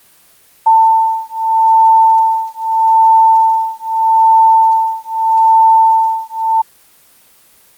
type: beating tone pair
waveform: sine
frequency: 893 / 893.8 Hz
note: A5 / A5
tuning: +25 / +27 cents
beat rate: 0.8 Hz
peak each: -10 dBFS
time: 0.66-6.62 s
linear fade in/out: 10 ms
effects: white hiss -47 dBFS RMS until 7.77 s + Opus 24 kbps